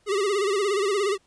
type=tone with vibrato; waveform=square; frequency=400.6 Hz; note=G4; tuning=38 cents sharp; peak=-22 dBFS; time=0.06-1.18 s; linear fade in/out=50 ms; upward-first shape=sine; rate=17 Hz; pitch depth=99 cents each way; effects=pink hiss -64 dBFS RMS until 1.26 s + resampled to 22050 Hz